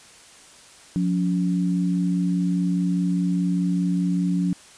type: tone pair together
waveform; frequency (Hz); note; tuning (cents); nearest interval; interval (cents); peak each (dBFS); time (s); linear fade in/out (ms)
sine; 178.6 / 283.5; F3 / C#4; +39 / +39; minor sixth; 800; -20 / -26; 0.96-4.53; 0
effects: white hiss -48 dBFS RMS until 4.77 s + resampled to 22050 Hz